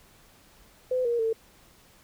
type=tone with pitch steps; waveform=sine; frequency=508 / 472.7 / 448.5 Hz; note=B4 / A#4 / A4; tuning=+49 / +24 / +33 cents; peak=-23 dBFS; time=0.91-1.33 s; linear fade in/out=5 ms; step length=140 ms; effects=pink hiss -57 dBFS RMS until 2.03 s